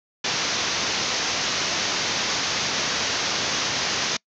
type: low-pass noise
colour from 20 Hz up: white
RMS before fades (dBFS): -25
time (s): 0.24-4.17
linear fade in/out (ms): 5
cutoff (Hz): 6500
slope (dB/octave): 96
effects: noise-tail reverb RT60 0.1 s tail -26 dB re dry + high-pass 100 Hz 12 dB/octave